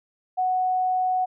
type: tone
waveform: sine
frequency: 740 Hz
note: F#5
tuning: in tune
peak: -20 dBFS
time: 0.37-1.26 s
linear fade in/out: 20 ms
effects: none

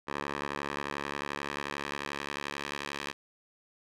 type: tone with band-pass filter sweep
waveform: 10% pulse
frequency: 71.3 Hz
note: C#2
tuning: 49 cents sharp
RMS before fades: -37 dBFS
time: 0.07-3.13 s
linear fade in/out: 20 ms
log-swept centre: 1300 to 2600 Hz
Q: 0.82
effects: none

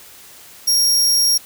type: tone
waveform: sawtooth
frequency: 5590 Hz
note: F8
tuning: 1 cent sharp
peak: -10 dBFS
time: 0.67-1.38 s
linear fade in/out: 10 ms
effects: white hiss -42 dBFS RMS until 1.45 s

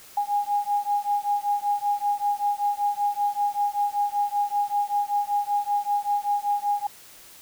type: beating tone pair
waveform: sine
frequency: 817 / 822.2 Hz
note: G#5 / G#5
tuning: -29 / -18 cents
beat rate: 5.2 Hz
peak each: -25 dBFS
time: 0.17-6.87 s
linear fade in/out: 5 ms
effects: white hiss -48 dBFS RMS until 7.41 s

